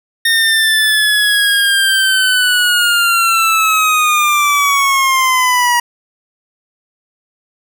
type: linear sweep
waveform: 25% pulse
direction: down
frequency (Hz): 1839 to 954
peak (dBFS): -6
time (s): 0.25-5.8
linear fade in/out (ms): 5
effects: none